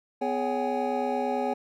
triangle tone cluster, 250.4 / 418 / 557 / 757 / 826 Hz, B3 / G#4 / C#5 / F#5 / G#5, +24 / +11 / +8 / +39 / -10 cents, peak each -30 dBFS, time 0.21-1.54 s, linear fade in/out 10 ms, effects none

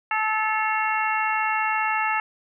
harmonic tone with a mistuned harmonic, 434.5 Hz, A4, 22 cents flat, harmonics 2 / 3 / 4 / 5 / 6, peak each -25 / -27 / -28 / -29 / -30 dBFS, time 0.11-2.2 s, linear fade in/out 2 ms, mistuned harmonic 6, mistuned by +79 cents, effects none

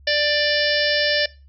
harmonic tone, 590 Hz, D5, 8 cents sharp, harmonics 1 / 3 / 4 / 5 / 6 / 7 / 8 / 9, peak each -22 / -22 / -30 / -26 / -29 / -29 / -27 / -25 dBFS, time 0.07-1.26 s, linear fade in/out 5 ms, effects noise-tail reverb RT60 0.3 s tail -21 dB re dry + added 69 Hz sine -45 dBFS peak until 1.48 s

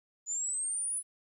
sine linear sweep, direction up, 6910 to 10130 Hz, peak -31 dBFS, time 0.26-1.03 s, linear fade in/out 50 ms, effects 12-bit

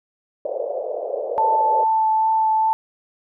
white band-pass noise, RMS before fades -26 dBFS, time 0.45-1.84 s, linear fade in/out 2 ms, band 470 to 610 Hz, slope 48 dB/octave
sine tone with vibrato, 880 Hz, A5, in tune, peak -15 dBFS, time 1.38-2.73 s, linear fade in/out 0 ms, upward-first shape sine, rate 2.4 Hz, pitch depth 10 cents each way
effects none

